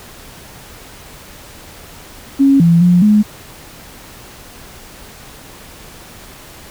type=tone with pitch steps; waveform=sine; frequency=274.7 / 168.7 / 176.9 / 210.6 Hz; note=C#4 / E3 / F3 / G#3; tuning=-16 / +40 / +23 / +24 cents; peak=-6 dBFS; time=2.39-3.23 s; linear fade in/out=20 ms; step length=210 ms; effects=pink hiss -37 dBFS RMS until 6.7 s